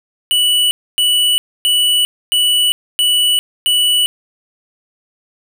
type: tone bursts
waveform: square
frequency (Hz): 2955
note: F#7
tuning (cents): -3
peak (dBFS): -11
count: 6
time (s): 0.31-4.06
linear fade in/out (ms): 0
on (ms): 400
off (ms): 270
effects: none